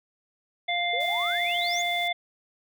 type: harmonic tone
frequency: 698.5 Hz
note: F5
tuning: in tune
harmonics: 1 / 3 / 5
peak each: -28 / -28 / -30 dBFS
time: 0.68-2.13 s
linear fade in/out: 10 ms
type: exponential sweep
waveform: sine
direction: up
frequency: 457.7 to 6980 Hz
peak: -32 dBFS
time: 0.93-1.82 s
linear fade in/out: 5 ms
type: noise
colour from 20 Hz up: white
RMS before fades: -47 dBFS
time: 1-2.08 s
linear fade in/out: 5 ms
effects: none